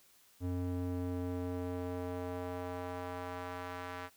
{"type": "tone with band-pass filter sweep", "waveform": "square", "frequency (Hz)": 89.5, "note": "F2", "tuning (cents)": 43, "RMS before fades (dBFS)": -39, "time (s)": [0.4, 4.1], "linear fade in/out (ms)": 50, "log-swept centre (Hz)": [210, 1400], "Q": 1, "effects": ["white hiss -65 dBFS RMS until 4.16 s"]}